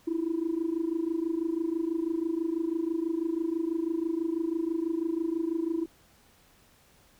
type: tone with amplitude modulation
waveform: sine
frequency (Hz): 329.6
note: E4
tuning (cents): 0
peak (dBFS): -22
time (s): 0.07-5.86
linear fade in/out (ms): 10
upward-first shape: sine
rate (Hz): 26.1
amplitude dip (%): 85
effects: tanh soft clip ceiling -21 dBFS + pink hiss -61 dBFS RMS until 7.19 s